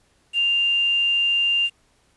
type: tone with quantisation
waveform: sine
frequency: 2793 Hz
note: F7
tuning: 1 cent flat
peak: -17 dBFS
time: 0.33-1.7 s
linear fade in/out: 50 ms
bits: 7
effects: pink hiss -62 dBFS RMS until 2.16 s + resampled to 24000 Hz